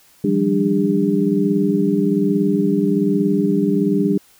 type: tone cluster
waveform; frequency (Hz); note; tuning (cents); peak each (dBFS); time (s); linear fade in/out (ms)
sine; 162 / 178.5 / 199.7 / 295 / 402.3; E3 / F3 / G3 / D4 / G4; -30 / +38 / +32 / +8 / +45; -27 / -23 / -18 / -19 / -21; 0.24-4.18; 5
effects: white hiss -52 dBFS RMS until 4.39 s